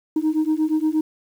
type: beating tone pair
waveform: sine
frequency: 307.5 / 316 Hz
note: D#4 / D#4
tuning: -20 / +27 cents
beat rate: 8.5 Hz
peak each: -19 dBFS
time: 0.16-1.01 s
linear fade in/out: 5 ms
effects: tanh soft clip ceiling -14 dBFS + 8-bit